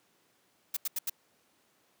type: noise bursts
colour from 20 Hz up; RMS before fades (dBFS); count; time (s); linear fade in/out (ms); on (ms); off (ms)
blue; -32; 4; 0.74-1.098; 5; 28; 82
effects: pink hiss -69 dBFS RMS until 2 s + high-pass 200 Hz 12 dB/octave